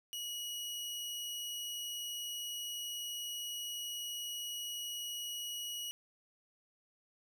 sawtooth tone, 2911 Hz, F#7, 29 cents flat, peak -36 dBFS, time 0.13-5.91 s, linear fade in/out 0 ms, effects none

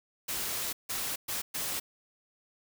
white noise bursts at uneven times, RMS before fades -34 dBFS, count 4, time 0.28-0.73 / 0.89-1.16 / 1.28-1.42 / 1.54-1.8 s, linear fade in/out 10 ms, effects none

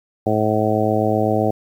harmonic tone, 107.8 Hz, A2, 35 cents flat, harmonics 1 / 2 / 3 / 4 / 5 / 6 / 7, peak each -23 / -23 / -23 / -23 / -23 / -23 / -23 dBFS, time 0.26-1.51 s, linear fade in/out 5 ms, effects 8-bit

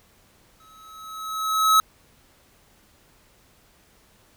square tone with exponential growth, 1287 Hz, E6, 42 cents flat, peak -13 dBFS, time 0.6-1.8 s, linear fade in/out 1 ms, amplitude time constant 260 ms, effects pink hiss -58 dBFS RMS until 4.36 s

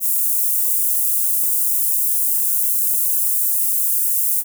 white high-pass noise, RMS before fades -18 dBFS, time 0-4.44 s, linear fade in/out 50 ms, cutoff 9200 Hz, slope 24 dB/octave, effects none

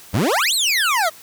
25% pulse exponential two-way sweep, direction up then down, 80.1 to 4435 to 607 Hz, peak -12 dBFS, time 0.13-1.1 s, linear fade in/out 20 ms, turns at 0.54 s, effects white hiss -43 dBFS RMS until 1.22 s

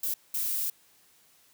violet noise bursts at uneven times, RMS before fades -30 dBFS, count 2, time 0.03-0.14 / 0.34-0.7 s, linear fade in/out 5 ms, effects white hiss -62 dBFS RMS until 1.53 s + high-pass 60 Hz 12 dB/octave

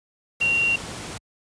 sine tone in noise, 2756 Hz, F7, 24 cents flat, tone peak -18 dBFS, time 0.41-0.76 s, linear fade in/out 5 ms, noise pink, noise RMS -34 dBFS, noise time 0.4-1.18 s, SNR +13 dB, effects high-pass 60 Hz 12 dB/octave + resampled to 22050 Hz

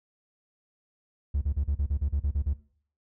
triangle tone bursts, 71.1 Hz, C#2, 45 cents sharp, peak -21 dBFS, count 11, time 1.34-2.536 s, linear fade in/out 10 ms, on 76 ms, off 36 ms, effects noise-tail reverb RT60 0.5 s tail -18 dB re dry + tanh soft clip ceiling -17 dBFS

